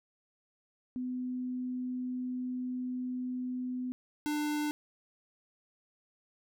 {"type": "tone pair in turn", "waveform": ["sine", "square"], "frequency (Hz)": [251.8, 298.3], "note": ["B3", "D4"], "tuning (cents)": [34, 27], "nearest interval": "minor third", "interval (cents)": 293, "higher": "second", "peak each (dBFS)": [-33, -31], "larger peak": "second", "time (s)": [[0.96, 3.92], [4.26, 4.71]], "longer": "first", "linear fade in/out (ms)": 0, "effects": []}